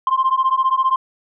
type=beating tone pair; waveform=sine; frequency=1044 / 1059 Hz; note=C6 / C6; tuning=-4 / +21 cents; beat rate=15 Hz; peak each=-16 dBFS; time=0.07-0.96 s; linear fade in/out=2 ms; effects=tanh soft clip ceiling -9 dBFS